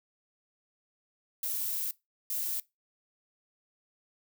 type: noise bursts at uneven times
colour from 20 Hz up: violet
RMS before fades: -33 dBFS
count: 2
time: 1.43-1.91 / 2.3-2.6 s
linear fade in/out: 2 ms
effects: noise-tail reverb RT60 0.2 s tail -21 dB re dry